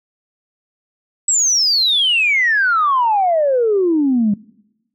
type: exponential sweep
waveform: sine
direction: down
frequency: 7902 to 198.7 Hz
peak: -11 dBFS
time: 1.28-4.34 s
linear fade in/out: 5 ms
effects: noise-tail reverb RT60 1.0 s tail -25 dB re dry + tanh soft clip ceiling -7 dBFS